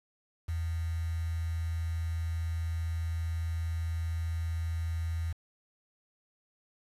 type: tone with quantisation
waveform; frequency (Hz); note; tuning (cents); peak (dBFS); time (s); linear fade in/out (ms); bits
sine; 82.41; E2; 0; -30; 0.48-5.33; 10; 8
effects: resampled to 32000 Hz